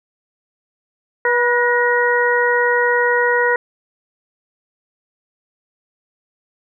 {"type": "harmonic tone with a mistuned harmonic", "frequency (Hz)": 485.9, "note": "B4", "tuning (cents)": -28, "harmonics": [1, 2, 3, 4], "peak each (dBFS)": [-17, -20, -20, -18], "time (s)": [1.25, 3.56], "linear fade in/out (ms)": 2, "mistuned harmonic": 4, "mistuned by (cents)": -49, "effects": []}